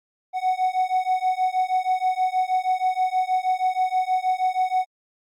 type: beating tone pair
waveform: triangle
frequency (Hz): 740 / 746.3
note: F#5 / F#5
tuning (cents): 0 / +15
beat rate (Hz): 6.3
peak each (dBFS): -21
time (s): 0.33-4.86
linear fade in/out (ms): 50
effects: Opus 48 kbps